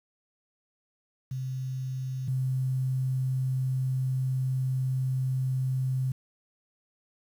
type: tone pair in turn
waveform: sine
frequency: 130.3 / 130.3 Hz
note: C3 / C3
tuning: -7 / -7 cents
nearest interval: unison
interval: 0 cents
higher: neither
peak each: -30 / -25 dBFS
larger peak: second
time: 1.31-2.28 / 2.28-6.12 s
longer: second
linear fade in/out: 5 ms
effects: 9-bit